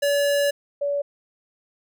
square / sine tone pair in turn, 571 / 571 Hz, D5 / D5, -49 / -49 cents, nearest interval unison, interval 0 cents, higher neither, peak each -19 / -21 dBFS, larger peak first, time 0.02-0.51 / 0.81-1.02 s, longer first, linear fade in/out 10 ms, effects none

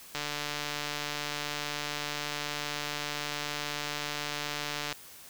click train, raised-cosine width 0.2 ms, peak -16 dBFS, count 703, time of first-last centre 0.15-4.926 s, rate 147 Hz, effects white hiss -50 dBFS RMS until 5.29 s

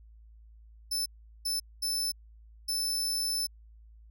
sawtooth tone bursts at uneven times, 5274 Hz, E8, in tune, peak -26 dBFS, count 4, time 0.91-1.06 / 1.45-1.6 / 1.82-2.12 / 2.68-3.47 s, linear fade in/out 10 ms, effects added 55 Hz sine -51 dBFS peak until 4.1 s

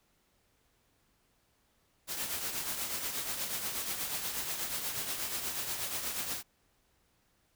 white noise with tremolo, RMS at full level -34 dBFS, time 2.07-6.43 s, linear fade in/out 50 ms, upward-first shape triangle, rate 8.3 Hz, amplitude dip 55%, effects pink hiss -72 dBFS RMS until 7.55 s

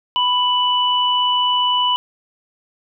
sine tone pair together, 991.5 / 2971 Hz, B5 / F#7, +7 / +6 cents, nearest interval octave + perfect fifth, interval 1899 cents, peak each -17 dBFS, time 0.16-1.96 s, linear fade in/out 0 ms, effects none

